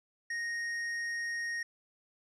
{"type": "tone with tanh clipping", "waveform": "sine", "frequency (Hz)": 1864.7, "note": "A#6", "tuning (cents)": 0, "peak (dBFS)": -35, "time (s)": [0.3, 1.63], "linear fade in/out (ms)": 5, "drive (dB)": 11, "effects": ["low-pass 9000 Hz 12 dB/octave"]}